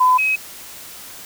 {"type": "tone pair in turn", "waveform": "sine", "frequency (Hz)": [1010, 2545], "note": ["B5", "D#7"], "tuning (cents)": [39, 39], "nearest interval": "octave + major third", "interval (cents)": 1600, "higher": "second", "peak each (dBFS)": [-10, -15], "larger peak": "first", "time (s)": [[0, 0.18], [0.18, 0.36]], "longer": "neither", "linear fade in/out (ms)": 10, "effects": ["white hiss -37 dBFS RMS until 1.25 s"]}